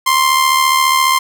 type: tone with amplitude modulation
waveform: sawtooth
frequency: 1050 Hz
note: C6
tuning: 6 cents sharp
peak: -4 dBFS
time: 0.06-1.19 s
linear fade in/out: 10 ms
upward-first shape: sine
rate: 74.6 Hz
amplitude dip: 50%
effects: none